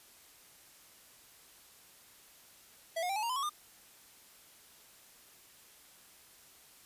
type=tone with pitch steps; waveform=square; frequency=659.3 / 719 / 784 / 855 / 932.4 / 1016.8 / 1108.8 / 1209.2 Hz; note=E5 / F#5 / G5 / A5 / A#5 / C6 / C#6 / D#6; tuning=0 / -50 / 0 / -50 / 0 / -50 / 0 / -50 cents; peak=-33 dBFS; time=2.96-3.496 s; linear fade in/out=10 ms; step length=67 ms; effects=white hiss -59 dBFS RMS until 6.85 s + resampled to 32000 Hz